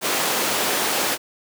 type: high-pass noise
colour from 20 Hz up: pink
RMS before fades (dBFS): -22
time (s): 0.01-1.18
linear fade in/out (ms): 50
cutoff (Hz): 360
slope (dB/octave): 12
effects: none